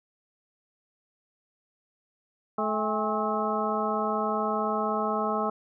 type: harmonic tone with a mistuned harmonic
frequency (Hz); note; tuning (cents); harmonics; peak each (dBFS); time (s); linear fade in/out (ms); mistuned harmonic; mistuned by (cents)
215.8; A3; -33; 1 / 2 / 3 / 4 / 5 / 6; -32 / -32 / -32 / -32 / -32 / -32; 2.58-5.5; 5; 4; -93
effects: none